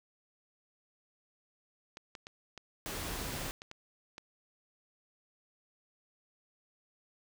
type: clicks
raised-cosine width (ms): 0.2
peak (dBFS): -28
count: 7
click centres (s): 1.971 / 2.152 / 2.269 / 2.577 / 3.619 / 3.714 / 4.181
type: noise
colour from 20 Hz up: pink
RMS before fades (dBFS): -39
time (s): 2.86-3.51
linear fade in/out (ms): 0
effects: none